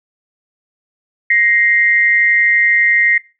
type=tone pair together; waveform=sine; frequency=1881.1 / 2093 Hz; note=A#6 / C7; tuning=+15 / 0 cents; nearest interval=major second; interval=185 cents; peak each=-12 dBFS; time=1.3-3.18 s; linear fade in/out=5 ms; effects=noise-tail reverb RT60 0.3 s tail -21 dB re dry